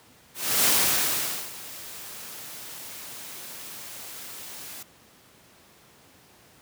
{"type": "noise with ADSR envelope", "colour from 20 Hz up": "white", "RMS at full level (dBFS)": -20, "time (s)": [0.34, 4.83], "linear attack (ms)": 310, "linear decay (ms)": 850, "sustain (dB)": -20, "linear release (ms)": 5, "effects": ["pink hiss -55 dBFS RMS until 6.61 s", "high-pass 100 Hz 12 dB/octave"]}